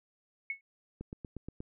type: tone with exponential decay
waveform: sine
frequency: 2200 Hz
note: C#7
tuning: 14 cents flat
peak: -29 dBFS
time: 0.5-0.61 s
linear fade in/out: 2 ms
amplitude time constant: 23 ms
type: click train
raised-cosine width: 3 ms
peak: -28 dBFS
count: 6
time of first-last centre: 1.01-1.605 s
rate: 8.41 Hz
effects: none